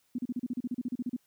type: tone bursts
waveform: sine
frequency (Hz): 246.9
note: B3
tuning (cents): 0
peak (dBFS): -29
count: 15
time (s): 0.15-1.165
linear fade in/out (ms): 5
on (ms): 35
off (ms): 35
effects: white hiss -71 dBFS RMS until 1.26 s